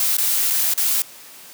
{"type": "noise with dropouts", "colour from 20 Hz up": "blue", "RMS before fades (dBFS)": -19, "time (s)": [0, 1.02], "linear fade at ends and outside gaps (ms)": 1, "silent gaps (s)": [[0.169, 0.183], [0.502, 0.506], [0.738, 0.777]], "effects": ["white hiss -42 dBFS RMS until 1.53 s", "high-pass 150 Hz 12 dB/octave"]}